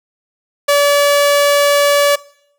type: tone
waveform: sawtooth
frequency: 574 Hz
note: D5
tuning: 40 cents flat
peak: -5 dBFS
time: 0.68-2.16 s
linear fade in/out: 10 ms
effects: noise-tail reverb RT60 0.7 s tail -22 dB re dry